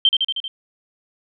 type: tone with echo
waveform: sine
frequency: 3136 Hz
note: G7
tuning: in tune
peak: -10 dBFS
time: 0.05-0.09 s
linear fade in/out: 2 ms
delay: 78 ms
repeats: 5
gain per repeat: -3 dB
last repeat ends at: 0.48 s
effects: none